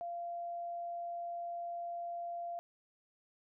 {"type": "tone", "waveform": "sine", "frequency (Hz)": 690, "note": "F5", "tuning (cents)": -21, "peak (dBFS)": -38, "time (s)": [0.01, 2.59], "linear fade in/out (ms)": 0, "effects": []}